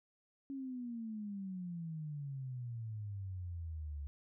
sine exponential sweep, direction down, 277.2 to 70.2 Hz, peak -40 dBFS, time 0.5-4.07 s, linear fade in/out 0 ms, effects none

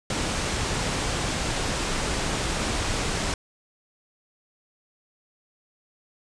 pink low-pass noise, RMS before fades -27 dBFS, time 0.1-3.34 s, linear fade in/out 2 ms, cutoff 9100 Hz, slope 48 dB/octave, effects none

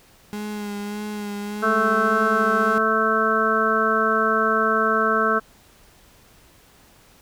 35% pulse tone with vibrato, 207.3 Hz, G#3, 3 cents flat, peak -26 dBFS, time 0.33-2.78 s, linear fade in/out 0 ms, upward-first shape sine, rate 1.7 Hz, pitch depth 27 cents each way
harmonic tone, 220 Hz, A3, in tune, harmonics 1 / 2 / 3 / 5 / 6 / 7, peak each -27 / -24 / -27 / -25 / -21 / -24 dBFS, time 1.62-5.4 s, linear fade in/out 20 ms
effects pink hiss -53 dBFS RMS until 7.21 s

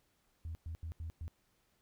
sine tone bursts at uneven times, 81.5 Hz, E2, 19 cents flat, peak -38 dBFS, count 5, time 0.45-0.55 / 0.66-0.75 / 0.83-0.92 / 1-1.1 / 1.21-1.28 s, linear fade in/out 0 ms, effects tanh soft clip ceiling -36 dBFS + pink hiss -75 dBFS RMS until 1.81 s

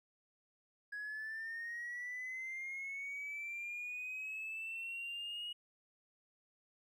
triangle linear sweep, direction up, 1661.2 to 2897 Hz, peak -38 dBFS, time 0.92-5.53 s, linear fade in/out 10 ms, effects tanh soft clip ceiling -37 dBFS

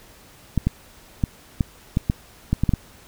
clicks, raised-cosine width 5 ms, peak -6 dBFS, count 10, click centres 0.577 / 0.67 / 1.238 / 1.608 / 1.971 / 2.099 / 2.53 / 2.636 / 2.692 / 2.737 s, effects pink hiss -49 dBFS RMS until 3.07 s

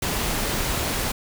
pink noise, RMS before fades -25 dBFS, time 0.02-1.12 s, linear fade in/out 5 ms, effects none

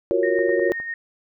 sine chord, Gb major seventh, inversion third, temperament equal with one note detuned, 349.2 / 372.4 / 466.2 / 554.4 Hz, F4 / Gb4 / Bb4 / Db5, 0 / +11 / 0 / 0 cents, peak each -23 dBFS, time 0.11-0.72 s, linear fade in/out 0 ms
sine tone with tremolo, 1850 Hz, A#6, 14 cents flat, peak -25 dBFS, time 0.23-0.94 s, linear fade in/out 2 ms, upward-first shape sine, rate 7.7 Hz, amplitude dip 45%
click train, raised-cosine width 1 ms, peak -26 dBFS, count 5, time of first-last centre 0.39-0.801 s, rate 9.74 Hz
effects none

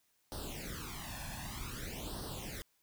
pink noise with flanger, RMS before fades -43 dBFS, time 0.32-2.62 s, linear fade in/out 0 ms, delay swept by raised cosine 0.21 to 1.18 ms, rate 0.53 Hz, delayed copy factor +0.9, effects white hiss -75 dBFS RMS until 2.82 s

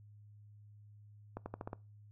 accelerating click train, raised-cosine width 1 ms, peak -27 dBFS, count 6, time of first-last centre 1.37-1.731 s, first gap 90 ms, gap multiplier 0.89, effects noise-tail reverb RT60 0.3 s tail -22 dB re dry + added 104 Hz sine -55 dBFS peak until 2.11 s

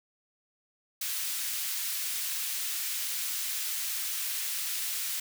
white high-pass noise, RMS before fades -33 dBFS, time 1.01-5.2 s, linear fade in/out 5 ms, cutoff 1900 Hz, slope 12 dB/octave, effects none

